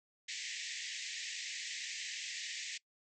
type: band-pass noise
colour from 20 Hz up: pink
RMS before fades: -43 dBFS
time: 0.28-2.78 s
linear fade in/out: 10 ms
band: 1800 to 7700 Hz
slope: 96 dB/octave
effects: noise-tail reverb RT60 0.1 s tail -22 dB re dry